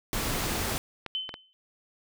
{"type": "noise", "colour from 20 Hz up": "pink", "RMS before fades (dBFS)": -30, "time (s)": [0.13, 0.78], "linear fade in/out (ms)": 0}
{"type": "clicks", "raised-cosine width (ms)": 0.3, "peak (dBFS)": -20, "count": 5, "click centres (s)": [0.441, 0.507, 1.063, 1.292, 1.341]}
{"type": "tone with exponential decay", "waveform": "sine", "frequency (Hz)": 3056, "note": "G7", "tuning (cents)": -45, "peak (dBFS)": -26, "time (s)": [1.15, 1.53], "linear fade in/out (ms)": 0, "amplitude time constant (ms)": 81}
{"effects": []}